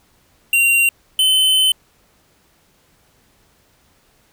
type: tone pair in turn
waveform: square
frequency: 2763 / 3052 Hz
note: F7 / G7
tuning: -19 / -47 cents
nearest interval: major second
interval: 172 cents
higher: second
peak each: -12 dBFS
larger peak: neither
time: 0.53-0.89 / 1.19-1.72 s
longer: second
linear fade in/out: 2 ms
effects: pink hiss -57 dBFS RMS until 4.32 s